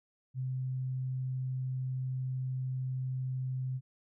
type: tone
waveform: sine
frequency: 129.5 Hz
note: C3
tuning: 17 cents flat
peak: -32 dBFS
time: 0.34-3.81 s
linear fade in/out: 50 ms
effects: none